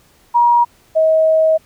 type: tone pair in turn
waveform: sine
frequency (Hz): 953 / 636.2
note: A#5 / D#5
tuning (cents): +38 / +38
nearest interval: perfect fifth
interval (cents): 700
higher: first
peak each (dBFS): -8 / -9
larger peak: first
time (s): 0.34-0.65 / 0.95-1.58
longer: second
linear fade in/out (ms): 20
effects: pink hiss -52 dBFS RMS until 1.65 s